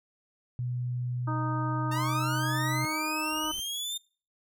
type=tone with pitch glide; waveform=sine; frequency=123.47 to 128.27 Hz; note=B2 to C3; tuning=0 to -34 cents; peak=-29 dBFS; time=0.59-2.85 s; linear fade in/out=0 ms; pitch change=+66 cents; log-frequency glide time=1.26-2.47 s
type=harmonic tone; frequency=310 Hz; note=D#4; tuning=6 cents flat; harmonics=1 / 2 / 3 / 4 / 5; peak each=-35 / -42 / -36 / -35 / -45 dBFS; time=1.27-3.52 s; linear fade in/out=10 ms
type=linear sweep; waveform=sawtooth; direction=up; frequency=892 to 3646 Hz; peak=-29 dBFS; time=1.91-3.98 s; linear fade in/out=10 ms
type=noise with exponential growth; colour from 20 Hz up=brown; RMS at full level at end=-46 dBFS; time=2.81-3.6 s; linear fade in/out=1 ms; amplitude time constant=170 ms
effects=noise-tail reverb RT60 0.4 s tail -24 dB re dry